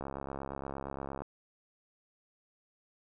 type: click train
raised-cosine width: 1 ms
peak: -25 dBFS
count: 84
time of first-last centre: 0.01-1.22 s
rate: 68.6 Hz
effects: none